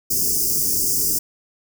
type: band-stop noise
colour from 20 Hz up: white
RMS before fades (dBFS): -20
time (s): 0.1-1.19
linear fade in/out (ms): 10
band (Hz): 460 to 4900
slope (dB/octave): 96
effects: none